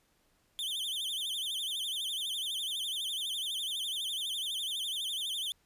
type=tone with vibrato; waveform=45% pulse; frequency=3322 Hz; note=G#7; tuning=in tune; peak=-33 dBFS; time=0.59-5.52 s; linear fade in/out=0 ms; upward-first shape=sine; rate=12 Hz; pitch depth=170 cents each way; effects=pink hiss -71 dBFS RMS until 5.65 s + resampled to 32000 Hz